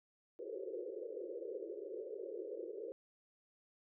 pink band-pass noise, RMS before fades -45 dBFS, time 0.39-2.92 s, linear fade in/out 0 ms, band 350 to 540 Hz, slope 96 dB/octave, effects none

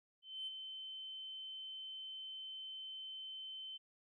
sine tone with ADSR envelope, 3075 Hz, G7, 34 cents flat, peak -39 dBFS, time 0.22-3.78 s, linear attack 250 ms, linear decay 22 ms, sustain -6 dB, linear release 19 ms, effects tanh soft clip ceiling -35 dBFS

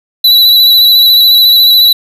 square tone with vibrato, 3952 Hz, B7, in tune, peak -3 dBFS, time 0.24-1.93 s, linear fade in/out 5 ms, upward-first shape square, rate 14 Hz, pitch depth 20 cents each way, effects none

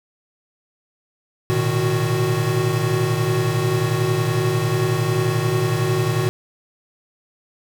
square tone cluster, 113 / 124.1 / 153.9 / 369.6 Hz, A2 / B2 / D#3 / F#4, +47 / +9 / -19 / -2 cents, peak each -24 dBFS, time 1.5-6.29 s, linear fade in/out 0 ms, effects none

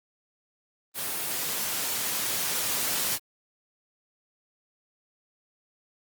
white noise with level ramp, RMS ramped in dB -31 to -27 dBFS, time 0.94-3.19 s, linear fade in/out 50 ms, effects high-pass 100 Hz 12 dB/octave + Opus 32 kbps

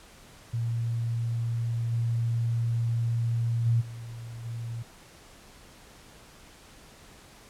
sine tone with level steps, 116.4 Hz, A#2, 2 cents flat, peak -26 / -24 / -20 / -37 / -32 dBFS, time 0.53-4.83 s, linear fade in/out 10 ms, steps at 1.91 / 3.65 / 3.8 / 4.44 s, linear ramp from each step 20 ms, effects pink hiss -52 dBFS RMS until 7.49 s + low-pass 11000 Hz 12 dB/octave

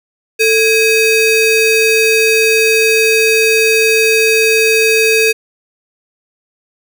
square ring-modulated tone, 1046.5 Hz, C6, in tune, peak -6 dBFS, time 0.39-5.33 s, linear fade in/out 20 ms, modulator 1490 Hz, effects none

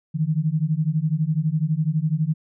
sine beating tone pair, 150.4 / 162.4 Hz, D3 / E3, +42 / -26 cents, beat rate 12 Hz, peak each -22 dBFS, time 0.14-2.34 s, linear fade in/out 20 ms, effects none

